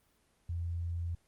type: tone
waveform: sine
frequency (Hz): 85.2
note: F2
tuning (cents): -42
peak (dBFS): -33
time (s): 0.49-1.15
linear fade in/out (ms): 5
effects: pink hiss -71 dBFS RMS until 1.27 s + Opus 24 kbps